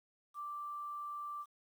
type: tone with quantisation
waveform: sine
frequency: 1174.7 Hz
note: D6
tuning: in tune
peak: -40 dBFS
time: 0.34-1.46 s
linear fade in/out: 50 ms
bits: 11
effects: none